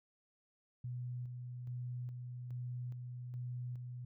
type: tone with tremolo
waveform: sine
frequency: 123.47 Hz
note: B2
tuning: in tune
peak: -39 dBFS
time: 0.84-4.05 s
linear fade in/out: 5 ms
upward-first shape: square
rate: 1.2 Hz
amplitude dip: 35%
effects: none